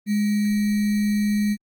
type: tone with sample-and-hold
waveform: sine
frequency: 207.7 Hz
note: G#3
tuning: in tune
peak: -18 dBFS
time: 0.06-1.57 s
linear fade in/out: 50 ms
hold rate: 2100 Hz
effects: Opus 24 kbps